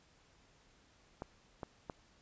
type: clicks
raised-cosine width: 1 ms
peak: -27 dBFS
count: 3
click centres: 1.221 / 1.632 / 1.898 s
effects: pink hiss -67 dBFS RMS until 2.21 s + resampled to 16000 Hz